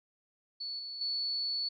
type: tone with level steps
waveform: sine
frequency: 4435 Hz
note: C#8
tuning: in tune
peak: -36 / -39 / -31 dBFS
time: 0.6-1.69 s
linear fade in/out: 10 ms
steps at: 0.79 / 1.01 s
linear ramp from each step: 2 ms
effects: none